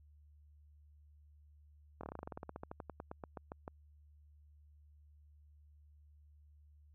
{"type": "slowing click train", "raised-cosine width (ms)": 1, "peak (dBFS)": -30, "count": 24, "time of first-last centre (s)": [2.01, 3.679], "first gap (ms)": 24, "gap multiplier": 1.09, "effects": ["added 74 Hz sine -60 dBFS peak until 6.94 s"]}